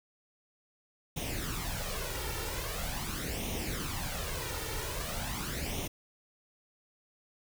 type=noise with flanger; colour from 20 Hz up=pink; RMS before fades=-36 dBFS; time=1.16-5.88 s; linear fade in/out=10 ms; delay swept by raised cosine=0.32 to 2.22 ms; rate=0.43 Hz; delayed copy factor=+0.65; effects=none

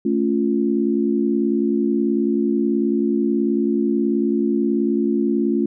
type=chord; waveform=sine; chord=A augmented; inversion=none; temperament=equal with one note detuned; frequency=220 / 278.5 / 349.2 Hz; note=A3 / C#4 / E#4; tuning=0 / +8 / 0 cents; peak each=-20 / -21 / -21 dBFS; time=0.05-5.66 s; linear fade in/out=5 ms; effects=none

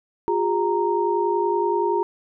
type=tone cluster; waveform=sine; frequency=357.2 / 407.8 / 930 Hz; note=F4 / G#4 / A#5; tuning=+39 / -32 / -4 cents; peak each=-23 dBFS; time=0.28-2.03 s; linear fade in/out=0 ms; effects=none

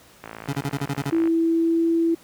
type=click train; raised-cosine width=0.5 ms; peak=-20 dBFS; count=58; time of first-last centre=0.24-1.274 s; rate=55.1 Hz
type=tone bursts; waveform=25% pulse; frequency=140 Hz; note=C#3; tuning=18 cents sharp; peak=-19 dBFS; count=8; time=0.48-1.101 s; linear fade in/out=5 ms; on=47 ms; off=35 ms
type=tone with pitch glide; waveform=sine; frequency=329.6 to 332.1 Hz; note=E4 to E4; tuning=0 to +13 cents; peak=-17 dBFS; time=1.12-2.15 s; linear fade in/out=10 ms; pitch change=+13 cents; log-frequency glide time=1.43-1.87 s
effects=pink hiss -51 dBFS RMS until 2.23 s + high-pass 80 Hz 12 dB/octave

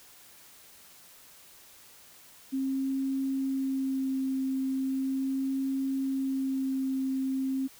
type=tone with vibrato; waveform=sine; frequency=267 Hz; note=C4; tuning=35 cents sharp; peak=-27 dBFS; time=2.52-7.68 s; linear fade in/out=20 ms; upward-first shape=sine; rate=0.38 Hz; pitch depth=12 cents each way; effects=white hiss -54 dBFS RMS until 7.79 s

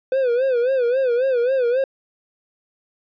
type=tone with vibrato; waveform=triangle; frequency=504 Hz; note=B4; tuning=35 cents sharp; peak=-14 dBFS; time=0.12-1.84 s; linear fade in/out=2 ms; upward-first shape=sine; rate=3.7 Hz; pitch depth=120 cents each way; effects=resampled to 11025 Hz

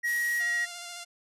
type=tone; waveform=triangle; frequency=1900 Hz; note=A#6; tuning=33 cents sharp; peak=-24 dBFS; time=0.03-0.66 s; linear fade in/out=20 ms
type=noise; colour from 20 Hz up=blue; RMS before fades=-38 dBFS; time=0.04-0.43 s; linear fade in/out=50 ms
type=tone with vibrato; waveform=5% pulse; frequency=698.5 Hz; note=F5; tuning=in tune; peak=-27 dBFS; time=0.39-1.05 s; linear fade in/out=20 ms; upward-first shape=square; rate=14 Hz; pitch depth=16 cents each way
effects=resampled to 32000 Hz

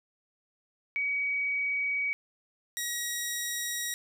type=tone pair in turn; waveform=sine / 10% pulse; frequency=2264 / 1903.8 Hz; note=C#7 / A#6; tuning=+36 / +36 cents; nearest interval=minor third; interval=300 cents; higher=first; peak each=-27 / -22 dBFS; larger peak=second; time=0.96-2.13 / 2.77-3.94 s; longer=neither; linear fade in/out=0 ms; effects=none

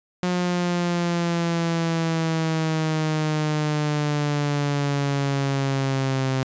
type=exponential sweep; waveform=sawtooth; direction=down; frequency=180 to 131.5 Hz; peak=-17 dBFS; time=0.23-6.43 s; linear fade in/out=0 ms; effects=resampled to 16000 Hz

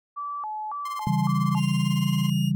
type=tone with vibrato; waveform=sine; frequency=996 Hz; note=B5; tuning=14 cents sharp; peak=-29 dBFS; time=0.16-1.6 s; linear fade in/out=20 ms; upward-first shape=square; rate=1.8 Hz; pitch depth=260 cents each way
type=tone with tremolo; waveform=sawtooth; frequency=1046.5 Hz; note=C6; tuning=in tune; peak=-30 dBFS; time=0.85-2.3 s; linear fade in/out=5 ms; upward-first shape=sine; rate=18 Hz; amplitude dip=80%
type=chord; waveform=sine; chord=C# diminished; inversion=none; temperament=equal; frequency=138.59 / 164.81 / 196 Hz; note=C#3 / E3 / G3; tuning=0 / 0 / 0 cents; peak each=-25 dBFS; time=1.07-2.55 s; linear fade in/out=0 ms
type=tone with pitch glide; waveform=40% pulse; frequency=2794 to 2846 Hz; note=F7 to F7; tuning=0 to +32 cents; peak=-34 dBFS; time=1.54-2.52 s; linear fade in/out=50 ms; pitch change=+32 cents; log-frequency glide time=1.76-2.15 s
effects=none

